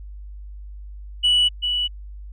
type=tone with echo; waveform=sine; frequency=2950 Hz; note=F#7; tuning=6 cents flat; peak=-12 dBFS; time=1.23-1.49 s; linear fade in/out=20 ms; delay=390 ms; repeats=1; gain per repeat=-7 dB; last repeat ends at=1.88 s; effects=tanh soft clip ceiling -12 dBFS + added 50 Hz sine -34 dBFS peak until 2.32 s